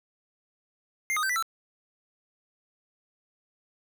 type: tone with pitch steps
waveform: square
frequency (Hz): 2108 / 1242 / 1551 / 1973 / 1332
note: C7 / D#6 / G6 / B6 / E6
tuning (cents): +12 / -3 / -19 / -2 / +18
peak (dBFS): -26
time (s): 1.1-1.425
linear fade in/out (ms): 0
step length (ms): 65
effects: none